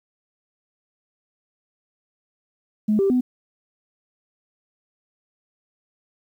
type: tone with pitch steps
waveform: sine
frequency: 212.6 / 392.1 / 250.7 Hz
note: G#3 / G4 / B3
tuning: +41 / 0 / +26 cents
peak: -15 dBFS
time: 2.88-3.21 s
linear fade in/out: 10 ms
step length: 110 ms
effects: tanh soft clip ceiling -11 dBFS + 9-bit